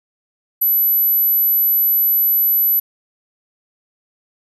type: tone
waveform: sine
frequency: 11940 Hz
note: F#9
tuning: 15 cents sharp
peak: -12 dBFS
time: 0.61-2.8 s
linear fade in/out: 10 ms
effects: none